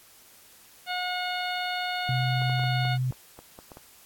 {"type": "harmonic tone", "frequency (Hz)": 724, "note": "F#5", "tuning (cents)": -38, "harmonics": [1, 2, 3, 4, 5, 6], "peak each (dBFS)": [-31, -34, -36, -37, -38, -39], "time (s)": [0.86, 2.98], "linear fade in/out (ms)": 50}
{"type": "tone", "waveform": "sine", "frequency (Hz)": 128.1, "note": "C3", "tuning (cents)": -36, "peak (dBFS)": -24, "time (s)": [2.09, 3.11], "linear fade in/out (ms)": 2}
{"type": "clicks", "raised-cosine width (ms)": 1, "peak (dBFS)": -30, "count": 10, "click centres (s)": [2.419, 2.497, 2.595, 2.638, 2.852, 3.124, 3.39, 3.589, 3.718, 3.771]}
{"effects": ["white hiss -54 dBFS RMS until 4.05 s", "AAC 64 kbps"]}